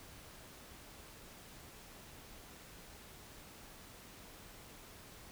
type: silence
effects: pink hiss -55 dBFS RMS until 5.31 s